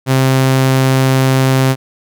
sawtooth tone, 132.1 Hz, C3, 17 cents sharp, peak -5 dBFS, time 0.06-1.76 s, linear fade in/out 50 ms, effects none

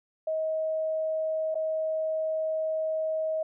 sine tone with dropouts, 633 Hz, D#5, 30 cents sharp, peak -26 dBFS, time 0.27-3.43 s, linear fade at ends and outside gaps 5 ms, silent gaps 1.545-1.553 s, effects none

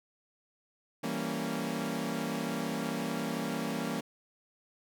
sawtooth chord, E diminished seventh, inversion none, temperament equal with one note detuned, 164.81 / 196 / 231.5 / 277.2 Hz, E3 / G3 / Bb3 / Db4, 0 / 0 / -12 / 0 cents, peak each -35 / -35 / -32 / -34 dBFS, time 1.03-4.01 s, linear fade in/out 10 ms, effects none

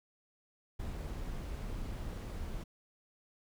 brown noise, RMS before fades -40 dBFS, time 0.79-2.64 s, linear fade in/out 10 ms, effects none

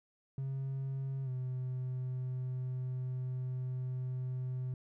triangle tone with pitch glide, 134.7 to 127.88 Hz, C#3 to C3, -49 to -39 cents, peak -32 dBFS, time 0.38-4.74 s, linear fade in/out 2 ms, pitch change -90 cents, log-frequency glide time 1.24-1.29 s, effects tanh soft clip ceiling -29 dBFS

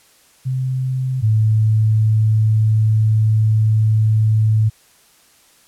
sine tone pair in turn, 129.7 / 109.06 Hz, C3 / A2, -15 / -15 cents, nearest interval minor third, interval 300 cents, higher first, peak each -17 / -11 dBFS, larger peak second, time 0.45-1.22 / 1.22-4.7 s, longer second, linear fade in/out 20 ms, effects white hiss -52 dBFS RMS until 5.67 s + low-pass 12000 Hz 12 dB/octave

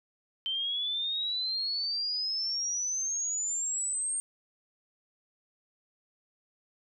sine exponential sweep, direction up, 3100 to 8680 Hz, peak -29 dBFS, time 0.46-4.2 s, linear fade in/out 0 ms, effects none

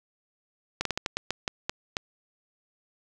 slowing click train, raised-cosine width 0.2 ms, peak -10 dBFS, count 10, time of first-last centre 0.81-1.968 s, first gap 43 ms, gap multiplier 1.26, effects none

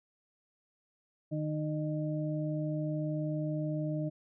harmonic tone, 153.1 Hz, D#3, 28 cents flat, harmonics 1 / 2 / 4, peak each -33 / -36 / -39 dBFS, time 1.31-4.1 s, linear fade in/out 20 ms, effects none

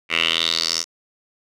10% pulse tone with band-pass filter sweep, 82.7 Hz, E2, 6 cents sharp, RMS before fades -21 dBFS, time 0.09-0.85 s, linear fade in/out 50 ms, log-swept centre 2400 to 5900 Hz, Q 5, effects none

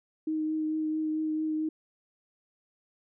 sine tone with vibrato, 311.8 Hz, D#4, 4 cents sharp, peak -27 dBFS, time 0.27-1.69 s, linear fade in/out 5 ms, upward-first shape triangle, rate 4.5 Hz, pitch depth 15 cents each way, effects none

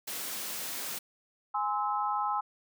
white high-pass noise, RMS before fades -37 dBFS, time 0.07-0.99 s, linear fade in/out 10 ms, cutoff 150 Hz, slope 24 dB/octave
sine chord, Ab augmented, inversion none, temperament just, 830.6 / 1038.3 / 1297.8 Hz, Ab5 / C6 / E6, 0 / -14 / -27 cents, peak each -31 / -33 / -33 dBFS, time 1.54-2.41 s, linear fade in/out 10 ms
effects none

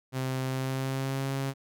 sawtooth tone with pitch glide, 130.81 to 135.89 Hz, C3 to C#3, 0 to -34 cents, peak -25 dBFS, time 0.12-1.54 s, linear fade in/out 50 ms, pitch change +66 cents, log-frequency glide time 0.45-1.29 s, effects none

